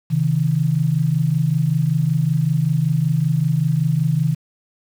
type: tone pair together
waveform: sine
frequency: 134.1 / 159.36 Hz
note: C3 / D#3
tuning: +43 / +42 cents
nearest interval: minor third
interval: 299 cents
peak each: -19 / -17 dBFS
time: 0.1-4.35 s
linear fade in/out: 20 ms
effects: 7-bit